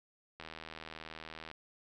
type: click train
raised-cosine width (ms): 0.3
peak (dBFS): -29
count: 90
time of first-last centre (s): 0.4-1.514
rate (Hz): 79.9
effects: none